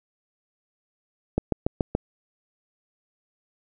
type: click train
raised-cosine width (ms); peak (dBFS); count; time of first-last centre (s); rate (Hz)
2; -8; 5; 1.38-1.951; 7.01
effects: none